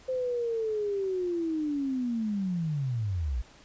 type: linear sweep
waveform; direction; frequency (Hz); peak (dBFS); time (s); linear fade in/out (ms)
sine; down; 521 to 53.9; -27; 0.08-3.42; 10
effects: pink hiss -55 dBFS RMS until 3.64 s + resampled to 16000 Hz